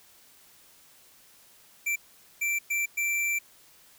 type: tone bursts at uneven times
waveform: square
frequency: 2345 Hz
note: D7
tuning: 3 cents flat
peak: -26 dBFS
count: 4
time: 1.86-1.96 / 2.41-2.59 / 2.7-2.86 / 2.97-3.39 s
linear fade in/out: 10 ms
effects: white hiss -57 dBFS RMS until 3.98 s